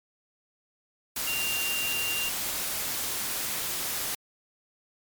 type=tone in noise; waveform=sine; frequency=2781 Hz; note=F7; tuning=8 cents flat; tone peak=-29 dBFS; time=1.27-2.29 s; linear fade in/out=5 ms; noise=white; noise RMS=-31 dBFS; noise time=1.16-4.15 s; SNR=-1 dB; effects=MP3 96 kbps